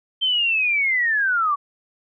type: linear sweep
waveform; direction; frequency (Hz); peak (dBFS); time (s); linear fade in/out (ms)
sine; down; 3136 to 1118; -17; 0.21-1.56; 20
effects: none